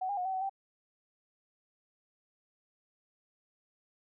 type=tone with pitch steps; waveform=sine; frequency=749 / 808 / 725 / 763 / 753 / 780 Hz; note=F#5 / G#5 / F#5 / G5 / F#5 / G5; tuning=+21 / -48 / -35 / -47 / +30 / -9 cents; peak=-31 dBFS; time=0.01-0.496 s; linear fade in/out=10 ms; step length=81 ms; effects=none